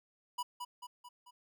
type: tone with echo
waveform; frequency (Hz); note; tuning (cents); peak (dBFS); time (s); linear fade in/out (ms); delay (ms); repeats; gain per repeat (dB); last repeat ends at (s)
square; 980; B5; -14; -35; 0.38-0.43; 10; 220; 4; -5; 1.31
effects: none